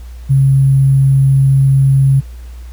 sine tone with sample-and-hold, 135.8 Hz, C#3, 35 cents flat, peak -6 dBFS, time 0.29-2.21 s, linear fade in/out 20 ms, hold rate 11025 Hz, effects added 60 Hz sine -27 dBFS peak until 2.72 s + pink hiss -46 dBFS RMS until 2.72 s

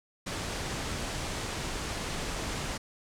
pink low-pass noise, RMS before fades -35 dBFS, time 0.26-2.78 s, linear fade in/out 10 ms, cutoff 8900 Hz, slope 24 dB/octave, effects none

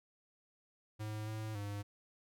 square tone with pitch steps, 107.4 / 109 / 102 Hz, A2 / A2 / G#2, -41 / -16 / -31 cents, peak -40 dBFS, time 0.99-1.83 s, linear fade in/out 20 ms, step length 280 ms, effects none

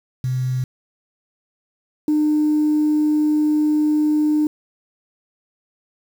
sine tone pair in turn, 128.1 / 302.7 Hz, C3 / D#4, -36 / -48 cents, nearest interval octave + minor third, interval 1488 cents, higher second, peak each -18 / -13 dBFS, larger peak second, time 0.24-0.64 / 2.08-4.47 s, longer second, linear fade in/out 2 ms, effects tanh soft clip ceiling -11 dBFS + 7-bit

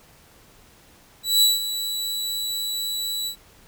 sawtooth tone with ADSR envelope, 3937 Hz, B7, 6 cents flat, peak -10 dBFS, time 1.23-3.36 s, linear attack 190 ms, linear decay 170 ms, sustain -12 dB, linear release 91 ms, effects pink hiss -53 dBFS RMS until 3.67 s

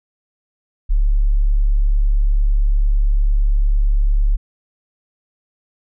sine tone, 35.57 Hz, C#1, 45 cents sharp, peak -11 dBFS, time 0.89-4.37 s, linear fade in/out 20 ms, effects none

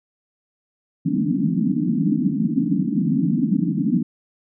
white band-pass noise, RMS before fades -20 dBFS, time 1.05-4.03 s, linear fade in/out 10 ms, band 150 to 300 Hz, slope 96 dB/octave, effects none

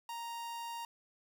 45% pulse tone, 933 Hz, A#5, 1 cent sharp, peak -40 dBFS, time 0.09-0.85 s, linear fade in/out 2 ms, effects none

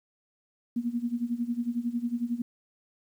sine tone with tremolo, 238.1 Hz, A#3, 37 cents sharp, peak -24 dBFS, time 0.76-2.42 s, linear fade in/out 5 ms, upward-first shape sine, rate 11 Hz, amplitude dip 85%, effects 10-bit

